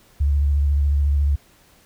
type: tone with vibrato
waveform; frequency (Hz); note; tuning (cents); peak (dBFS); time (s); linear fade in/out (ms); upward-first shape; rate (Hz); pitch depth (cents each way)
sine; 71.5; D2; -46; -15; 0.2-1.36; 10; triangle; 14; 50
effects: pink hiss -54 dBFS RMS until 1.85 s